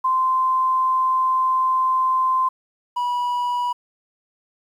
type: tone pair in turn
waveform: sine / triangle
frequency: 1038 / 976.1 Hz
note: C6 / B5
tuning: -14 / -21 cents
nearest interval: minor second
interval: 107 cents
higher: first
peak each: -16 / -18 dBFS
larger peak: first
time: 0.04-2.49 / 2.96-3.73 s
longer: first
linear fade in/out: 10 ms
effects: 9-bit